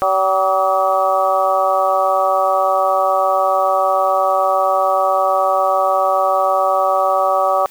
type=harmonic tone with a mistuned harmonic; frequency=190.8 Hz; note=G3; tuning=47 cents flat; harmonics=2 / 3 / 4 / 5 / 6 / 7; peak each=-29 / -17 / -17 / -27 / -18 / -23 dBFS; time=0.02-7.66 s; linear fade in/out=0 ms; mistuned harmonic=7; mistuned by=-85 cents; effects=white hiss -44 dBFS RMS until 7.7 s